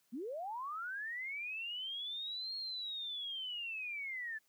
sine linear two-way sweep, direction up then down, 207.7 to 4287 to 1719 Hz, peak -39 dBFS, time 0.12-4.39 s, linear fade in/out 20 ms, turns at 2.56 s, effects white hiss -75 dBFS RMS until 4.48 s + high-pass 80 Hz 12 dB/octave

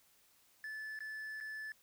triangle tone with dropouts, 1740 Hz, A6, 20 cents flat, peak -40 dBFS, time 0.64-1.72 s, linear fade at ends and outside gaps 1 ms, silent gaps 0.99-1.005 / 1.403-1.409 s, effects white hiss -69 dBFS RMS until 1.82 s

